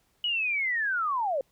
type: linear sweep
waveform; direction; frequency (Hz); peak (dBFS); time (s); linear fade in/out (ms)
sine; down; 2960 to 509; -25; 0.24-1.41; 2
effects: pink hiss -69 dBFS RMS until 1.51 s